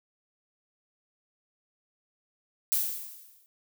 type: noise with exponential decay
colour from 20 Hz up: violet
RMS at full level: -24 dBFS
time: 2.72-3.46 s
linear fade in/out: 0 ms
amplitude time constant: 160 ms
effects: none